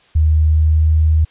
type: tone with pitch glide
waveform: sine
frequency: 77.78 to 78.5 Hz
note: D#2 to D#2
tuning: 0 to +16 cents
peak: -9 dBFS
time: 0.15-1.25 s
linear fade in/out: 10 ms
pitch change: +16 cents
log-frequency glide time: 0.5-0.89 s
effects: white hiss -51 dBFS RMS until 1.3 s + resampled to 8000 Hz